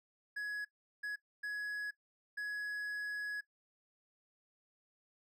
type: tone bursts at uneven times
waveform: triangle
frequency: 1679 Hz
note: G#6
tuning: 18 cents sharp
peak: -35 dBFS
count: 4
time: 0.36-0.65 / 1.03-1.16 / 1.43-1.91 / 2.37-3.41 s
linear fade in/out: 10 ms
effects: noise-tail reverb RT60 0.1 s tail -19 dB re dry